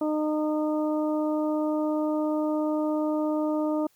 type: harmonic tone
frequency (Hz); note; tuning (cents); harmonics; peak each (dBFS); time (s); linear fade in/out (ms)
305.7; D#4; -30; 1 / 2 / 3 / 4; -25 / -29 / -36 / -39; 0.01-3.87; 5
effects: white hiss -65 dBFS RMS until 3.95 s